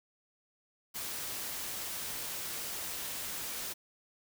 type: noise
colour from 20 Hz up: white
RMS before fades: -39 dBFS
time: 0.94-3.74 s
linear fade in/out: 20 ms
effects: none